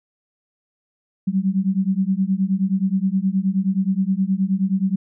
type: beating tone pair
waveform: sine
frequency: 186.8 / 196.3 Hz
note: F#3 / G3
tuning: +17 / +3 cents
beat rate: 9.5 Hz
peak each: -20 dBFS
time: 1.27-4.96 s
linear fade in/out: 10 ms
effects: none